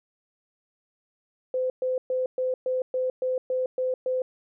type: tone bursts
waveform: sine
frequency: 512 Hz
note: C5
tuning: 38 cents flat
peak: -23 dBFS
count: 10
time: 1.54-4.22 s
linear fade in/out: 2 ms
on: 160 ms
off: 120 ms
effects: none